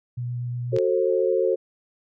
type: tone with vibrato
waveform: sine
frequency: 121.9 Hz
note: B2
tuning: 22 cents flat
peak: -26 dBFS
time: 0.17-0.78 s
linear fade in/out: 10 ms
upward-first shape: sine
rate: 8.3 Hz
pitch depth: 9 cents each way
type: chord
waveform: sine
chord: F# diminished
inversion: none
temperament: just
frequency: 370 / 444 / 532.8 Hz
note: F#4 / A4 / C5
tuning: 0 / +16 / +31 cents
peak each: -23 dBFS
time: 0.72-1.56 s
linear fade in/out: 20 ms
type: clicks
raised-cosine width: 0.2 ms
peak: -21 dBFS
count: 2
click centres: 0.764 / 0.786 s
effects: none